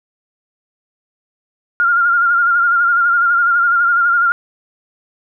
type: tone with vibrato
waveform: sine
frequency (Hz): 1401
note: F6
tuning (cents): +5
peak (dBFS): -10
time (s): 1.8-4.32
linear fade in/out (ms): 0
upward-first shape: sine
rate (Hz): 12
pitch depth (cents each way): 44
effects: none